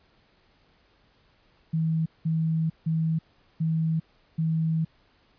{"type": "tone bursts at uneven times", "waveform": "sine", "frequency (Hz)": 161, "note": "E3", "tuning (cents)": -41, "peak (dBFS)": -22, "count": 5, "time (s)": [[1.73, 2.06], [2.25, 2.7], [2.86, 3.19], [3.6, 4], [4.38, 4.85]], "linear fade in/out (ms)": 10, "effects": ["pink hiss -63 dBFS RMS until 5.38 s", "resampled to 11025 Hz"]}